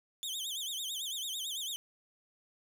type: tone with vibrato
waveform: sawtooth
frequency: 3387 Hz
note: G#7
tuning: 33 cents sharp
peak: -33 dBFS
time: 0.23-1.76 s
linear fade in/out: 0 ms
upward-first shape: sine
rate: 9 Hz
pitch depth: 190 cents each way
effects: none